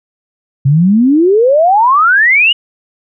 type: exponential sweep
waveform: sine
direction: up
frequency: 130.81 to 2960 Hz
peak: -5 dBFS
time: 0.65-2.53 s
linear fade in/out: 10 ms
effects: none